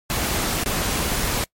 pink noise with dropouts, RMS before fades -23 dBFS, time 0.1-1.44 s, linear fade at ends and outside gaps 0 ms, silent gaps 0.636-0.66 s, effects noise-tail reverb RT60 0.1 s tail -24 dB re dry + MP3 64 kbps

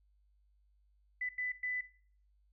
sine tone bursts at uneven times, 1997 Hz, B6, 19 cents sharp, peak -34 dBFS, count 3, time 1.21-1.29 / 1.38-1.52 / 1.63-1.81 s, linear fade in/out 5 ms, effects noise-tail reverb RT60 0.5 s tail -17 dB re dry + added 50 Hz sine -67 dBFS peak until 2.52 s

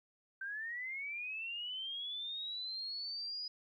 sine linear sweep, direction up, 1546 to 4963 Hz, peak -39 dBFS, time 0.41-3.48 s, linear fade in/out 5 ms, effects 13-bit

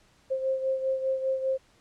sine beating tone pair, 528 / 533 Hz, C5 / C5, +16 / +32 cents, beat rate 5 Hz, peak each -26 / -33 dBFS, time 0.3-1.58 s, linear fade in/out 20 ms, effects pink hiss -62 dBFS RMS until 1.8 s + low-pass 8000 Hz 12 dB/octave

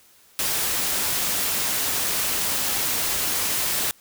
white noise, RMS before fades -24 dBFS, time 0.39-3.91 s, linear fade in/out 0 ms, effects white hiss -55 dBFS RMS until 4 s

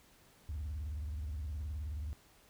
sine tone with vibrato, 74.3 Hz, D2, 21 cents sharp, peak -35 dBFS, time 0.49-2.13 s, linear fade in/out 0 ms, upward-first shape triangle, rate 19 Hz, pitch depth 280 cents each way, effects tanh soft clip ceiling -35 dBFS + pink hiss -64 dBFS RMS until 2.49 s

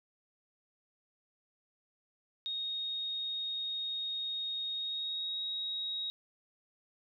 sine tone with pitch glide, 3729 to 3790 Hz, A#7 to A#7, 0 to +28 cents, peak -34 dBFS, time 2.46-6.1 s, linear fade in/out 0 ms, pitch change +28 cents, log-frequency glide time 4.72-5.42 s, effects none

